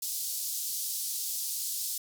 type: band-pass noise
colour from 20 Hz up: white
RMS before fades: -34 dBFS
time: 0.02-1.98 s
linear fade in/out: 5 ms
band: 4300 to 16000 Hz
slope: 24 dB/octave
effects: none